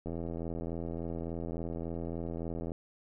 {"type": "click train", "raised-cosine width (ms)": 2, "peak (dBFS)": -25, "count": 223, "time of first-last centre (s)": [0.06, 2.719], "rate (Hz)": 83.5, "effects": []}